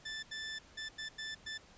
20% pulse tone bursts at uneven times, 1760 Hz, A6, in tune, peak -35 dBFS, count 6, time 0.05-0.23 / 0.31-0.59 / 0.77-0.89 / 0.98-1.09 / 1.18-1.35 / 1.46-1.58 s, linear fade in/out 10 ms, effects pink hiss -60 dBFS RMS until 1.77 s + resampled to 16000 Hz

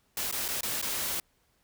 white noise with dropouts, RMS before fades -32 dBFS, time 0.17-1.2 s, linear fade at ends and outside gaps 2 ms, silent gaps 0.313-0.325 / 0.481-0.486 / 0.609-0.631 / 0.815-0.825 s, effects pink hiss -70 dBFS RMS until 1.63 s

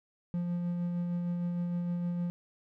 triangle tone with tremolo, 174.61 Hz, F3, in tune, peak -27 dBFS, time 0.34-2.3 s, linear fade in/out 0 ms, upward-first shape sine, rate 6.5 Hz, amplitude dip 25%, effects none

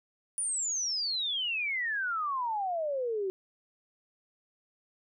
sine exponential sweep, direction down, 9720 to 370 Hz, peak -29 dBFS, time 0.38-3.3 s, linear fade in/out 0 ms, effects none

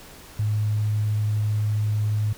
sine tone, 106.1 Hz, G#2, 38 cents sharp, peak -20 dBFS, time 0.39-2.33 s, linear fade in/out 5 ms, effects pink hiss -45 dBFS RMS until 2.37 s

